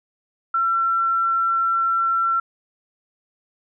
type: tone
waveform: sine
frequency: 1352 Hz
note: E6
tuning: 43 cents sharp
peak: -17 dBFS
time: 0.54-2.4 s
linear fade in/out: 5 ms
effects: none